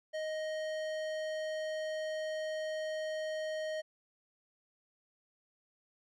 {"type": "tone with tanh clipping", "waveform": "sine", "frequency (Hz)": 624, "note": "D#5", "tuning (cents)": 5, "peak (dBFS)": -37, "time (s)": [0.13, 3.82], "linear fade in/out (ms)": 20, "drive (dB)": 17, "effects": []}